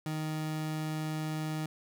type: tone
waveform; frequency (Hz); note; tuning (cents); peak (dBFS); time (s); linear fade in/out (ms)
30% pulse; 155.56; D#3; 0; -30; 0.06-1.66; 2
effects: none